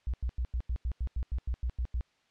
sine tone bursts, 60.8 Hz, B1, 26 cents flat, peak -28 dBFS, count 13, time 0.07-2.009 s, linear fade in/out 0 ms, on 67 ms, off 89 ms, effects white hiss -70 dBFS RMS until 2.3 s + low-pass 4000 Hz 12 dB/octave

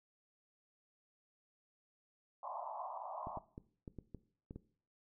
white band-pass noise, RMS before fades -45 dBFS, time 2.43-3.39 s, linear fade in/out 5 ms, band 600 to 1100 Hz, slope 96 dB/octave
clicks, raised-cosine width 3 ms, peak -34 dBFS, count 8, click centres 3.271 / 3.373 / 3.579 / 3.878 / 3.987 / 4.147 / 4.509 / 4.56 s
effects noise-tail reverb RT60 0.5 s tail -17 dB re dry

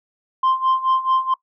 sine tone with tremolo, 1046.5 Hz, C6, in tune, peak -11 dBFS, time 0.43-1.34 s, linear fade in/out 5 ms, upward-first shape sine, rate 4.6 Hz, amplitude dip 85%, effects noise-tail reverb RT60 0.1 s tail -21 dB re dry + tanh soft clip ceiling -12 dBFS

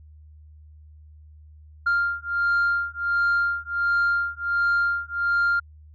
sine beating tone pair, 1396.9 / 1398.3 Hz, F6 / F6, 0 / +2 cents, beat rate 1.4 Hz, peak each -22 dBFS, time 1.86-5.6 s, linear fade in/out 10 ms, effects tanh soft clip ceiling -16 dBFS + added 76 Hz sine -45 dBFS peak until 5.94 s

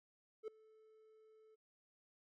triangle tone with ADSR envelope, 436.8 Hz, A4, 13 cents flat, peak -38 dBFS, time 0.43-1.56 s, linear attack 48 ms, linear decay 4 ms, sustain -24 dB, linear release 20 ms, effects none

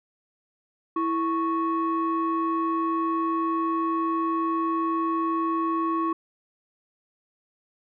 sine tone pair together, 329.1 / 1107 Hz, E4 / C#6, -3 / -3 cents, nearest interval octave + major sixth, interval 2100 cents, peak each -24 dBFS, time 0.96-6.13 s, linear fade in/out 5 ms, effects tanh soft clip ceiling -18 dBFS

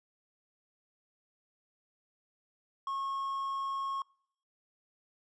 triangle tone, 1090 Hz, C#6, 29 cents flat, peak -31 dBFS, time 2.87-4.02 s, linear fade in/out 2 ms, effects noise-tail reverb RT60 0.6 s tail -25 dB re dry + resampled to 22050 Hz

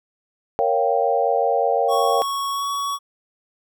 sine chord, G half-diminished seventh, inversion first, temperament equal, 466.2 / 554.4 / 698.5 / 784 Hz, Bb4 / Db5 / F5 / G5, 0 / 0 / 0 / 0 cents, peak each -22 dBFS, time 0.59-2.22 s, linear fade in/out 0 ms
square tone with pitch glide, 1108.7 to 1123.5 Hz, C#6 to C#6, 0 to +23 cents, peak -23 dBFS, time 1.88-2.99 s, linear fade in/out 50 ms, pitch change +23 cents, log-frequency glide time 2.51-2.66 s
effects none

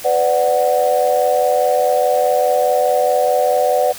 sine chord, B minor, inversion none, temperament equal with one note detuned, 502.5 / 587.3 / 740 Hz, B4 / D5 / F#5, +30 / 0 / 0 cents, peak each -16 dBFS, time 0.04-3.93 s, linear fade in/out 20 ms, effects tanh soft clip ceiling -3 dBFS + white hiss -33 dBFS RMS until 3.98 s

